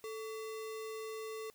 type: tone with sample-and-hold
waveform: sine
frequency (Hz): 439.2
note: A4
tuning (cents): -3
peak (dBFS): -40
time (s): 0.04-1.5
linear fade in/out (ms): 0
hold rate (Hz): 1575
effects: white hiss -67 dBFS RMS until 1.54 s